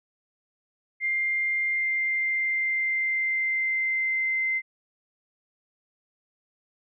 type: tone with pitch glide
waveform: sine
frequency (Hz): 2100 to 2075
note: C7 to C7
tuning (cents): +6 to -15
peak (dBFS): -23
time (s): 1-4.62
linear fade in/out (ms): 50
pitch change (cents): -21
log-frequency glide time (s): 1.69-4.44
effects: none